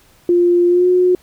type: tone with pitch glide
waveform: sine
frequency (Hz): 350 to 362.6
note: F4 to F#4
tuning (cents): +4 to -35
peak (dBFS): -9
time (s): 0.29-1.15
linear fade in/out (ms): 2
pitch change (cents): +61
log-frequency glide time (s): 0.68-0.88
effects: pink hiss -51 dBFS RMS until 1.22 s